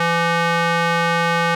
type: tone with band-pass filter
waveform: square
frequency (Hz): 168.9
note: E3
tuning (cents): +42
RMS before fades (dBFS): -18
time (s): 0-1.55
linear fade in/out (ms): 5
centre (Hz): 1500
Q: 0.94
effects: none

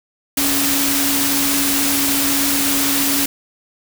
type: tone in noise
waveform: sine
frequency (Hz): 279.5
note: C#4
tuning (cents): +14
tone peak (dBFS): -21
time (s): 0.37-3.26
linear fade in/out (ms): 5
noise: white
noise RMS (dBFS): -18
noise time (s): 0.37-3.26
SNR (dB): -6
effects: none

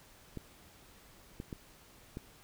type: clicks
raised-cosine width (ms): 3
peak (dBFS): -27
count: 4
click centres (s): 0.373 / 1.401 / 1.528 / 2.171
effects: pink hiss -59 dBFS RMS until 2.43 s

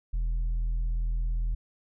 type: tone with tanh clipping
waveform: triangle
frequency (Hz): 41.2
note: E1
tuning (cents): 0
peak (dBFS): -26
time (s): 0.13-1.55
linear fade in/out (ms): 10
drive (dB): 8
effects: none

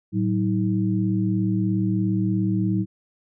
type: tone cluster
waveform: sine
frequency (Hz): 111.1 / 188.1 / 317.7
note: A2 / F#3 / D#4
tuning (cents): +17 / +29 / +36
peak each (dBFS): -24 / -22 / -26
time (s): 0.12-2.86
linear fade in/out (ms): 50
effects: none

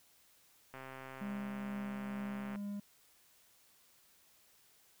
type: click train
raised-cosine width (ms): 0.5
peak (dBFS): -33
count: 241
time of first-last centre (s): 0.74-2.558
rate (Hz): 132
type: tone with tremolo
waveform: triangle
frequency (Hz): 203.1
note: G#3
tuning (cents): -38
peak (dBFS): -36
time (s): 1.21-2.8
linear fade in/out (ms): 5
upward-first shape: triangle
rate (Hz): 2.2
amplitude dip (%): 25
effects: white hiss -67 dBFS RMS until 5 s

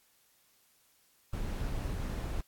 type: noise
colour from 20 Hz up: brown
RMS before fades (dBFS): -35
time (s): 1.33-2.41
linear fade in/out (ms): 5
effects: white hiss -68 dBFS RMS until 2.47 s + AAC 64 kbps

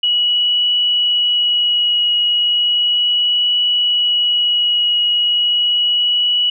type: tone with vibrato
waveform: sine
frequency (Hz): 2921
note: F#7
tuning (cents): -23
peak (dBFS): -12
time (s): 0.03-6.5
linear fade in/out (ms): 5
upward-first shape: triangle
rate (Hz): 0.35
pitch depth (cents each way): 11
effects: none

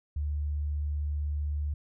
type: tone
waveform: sine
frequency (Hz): 73.7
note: D2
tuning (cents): +7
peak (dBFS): -28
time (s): 0.16-1.74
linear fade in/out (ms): 5
effects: none

